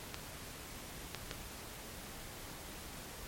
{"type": "clicks", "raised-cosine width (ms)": 0.2, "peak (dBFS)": -21, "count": 3, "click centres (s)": [0.144, 1.147, 1.312], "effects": ["pink hiss -48 dBFS RMS until 3.27 s", "MP3 64 kbps"]}